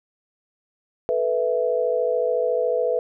sine chord, A suspended second, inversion none, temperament equal, 440 / 493.9 / 659.3 Hz, A4 / B4 / E5, 0 / 0 / 0 cents, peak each -26 / -21 / -25 dBFS, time 1.09-2.99 s, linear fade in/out 0 ms, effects none

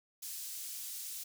pink high-pass noise, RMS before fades -43 dBFS, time 0.22-1.24 s, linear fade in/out 10 ms, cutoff 6300 Hz, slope 12 dB/octave, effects none

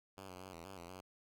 5% pulse tone with pitch steps, 96.6 / 91.1 / 94.2 / 83.7 / 96.5 / 85.9 / 92.6 Hz, G2 / F#2 / F#2 / E2 / G2 / F2 / F#2, -25 / -26 / +32 / +27 / -27 / -28 / +2 cents, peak -38 dBFS, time 0.17-1.01 s, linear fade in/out 10 ms, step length 120 ms, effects none

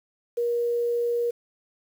sine tone with quantisation, 474.8 Hz, A#4, 32 cents sharp, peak -22 dBFS, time 0.37-1.31 s, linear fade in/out 10 ms, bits 8, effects none

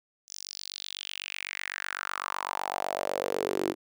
sawtooth tone with high-pass filter sweep, 47.98 Hz, G1, 36 cents flat, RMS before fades -34 dBFS, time 0.27-3.75 s, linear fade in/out 50 ms, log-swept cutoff 6100 to 330 Hz, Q 4.2, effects none

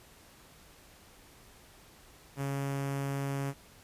sawtooth tone with notch filter, 138.59 Hz, C#3, in tune, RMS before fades -34 dBFS, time 2.36-3.54 s, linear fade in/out 50 ms, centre 4000 Hz, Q 1.4, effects pink hiss -57 dBFS RMS until 3.83 s + resampled to 32000 Hz

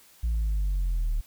sine linear sweep, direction down, 58.27 to 36.15 Hz, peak -21 dBFS, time 0.23-1.21 s, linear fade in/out 10 ms, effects tanh soft clip ceiling -22 dBFS + white hiss -56 dBFS RMS until 1.26 s

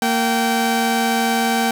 sawtooth tone pair together, 230.4 / 773 Hz, A#3 / G5, -20 / -24 cents, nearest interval octave + major sixth, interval 2096 cents, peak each -15 dBFS, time 0.02-1.71 s, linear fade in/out 2 ms, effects none

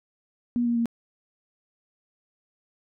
sine tone with pitch steps, 240.5 / 236.6 / 232.8 Hz, B3 / A#3 / A#3, -46 / +26 / -2 cents, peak -21 dBFS, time 0.56-0.857 s, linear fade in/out 0 ms, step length 99 ms, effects none

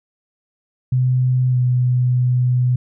sine tone with pitch glide, 127.3 to 125.04 Hz, C3 to B2, -47 to +22 cents, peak -13 dBFS, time 0.92-2.76 s, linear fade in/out 5 ms, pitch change -31 cents, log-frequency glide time 1.5-1.57 s, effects none

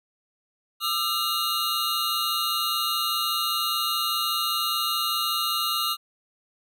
square tone cluster, 1205 / 1330 / 2832 / 3786 / 4144 Hz, D6 / E6 / F7 / A#7 / C8, +44 / +15 / +23 / +26 / -17 cents, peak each -31 dBFS, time 0.8-5.97 s, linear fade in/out 50 ms, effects none

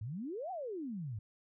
sine exponential two-way sweep, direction up then down, 98 to 784 to 98 Hz, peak -38 dBFS, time 0.01-1.19 s, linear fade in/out 5 ms, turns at 0.51 s, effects none

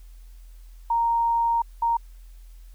sine tone bursts at uneven times, 930 Hz, A#5, 4 cents flat, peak -19 dBFS, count 2, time 0.9-1.62 / 1.82-1.97 s, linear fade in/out 5 ms, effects added 42 Hz sine -42 dBFS peak until 2.74 s + white hiss -62 dBFS RMS until 2.74 s

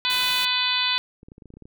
harmonic tone, 500 Hz, B4, 21 cents sharp, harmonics 2 / 3 / 4 / 5 / 6 / 7 / 8 / 9, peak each -30 / -32 / -33 / -28 / -29 / -25 / -27 / -33 dBFS, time 0.05-0.98 s, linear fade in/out 0 ms
white noise, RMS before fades -33 dBFS, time 0.1-0.45 s, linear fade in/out 0 ms
clicks, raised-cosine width 3 ms, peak -32 dBFS, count 11, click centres 1.231 / 1.285 / 1.319 / 1.381 / 1.422 / 1.457 / 1.504 / 1.539 / 1.57 / 1.623 / 1.655 s
effects none

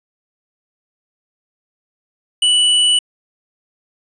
square tone, 2960 Hz, F#7, in tune, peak -11 dBFS, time 2.42-2.99 s, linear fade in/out 5 ms, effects resampled to 24000 Hz

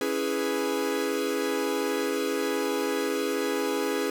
45% pulse chord, C# minor seventh, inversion none, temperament equal, 277.2 / 329.6 / 415.3 / 493.9 Hz, C#4 / E4 / G#4 / B4, 0 / 0 / 0 / 0 cents, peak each -32 / -33 / -29 / -32 dBFS, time 0.01-4.1 s, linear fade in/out 2 ms, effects none

